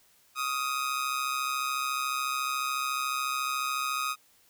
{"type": "tone with amplitude modulation", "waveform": "sawtooth", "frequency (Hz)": 1251, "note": "D#6", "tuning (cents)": 9, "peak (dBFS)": -22, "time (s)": [0.35, 4.16], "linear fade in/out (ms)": 50, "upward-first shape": "sine", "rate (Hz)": 134, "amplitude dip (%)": 65, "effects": ["white hiss -63 dBFS RMS until 4.49 s"]}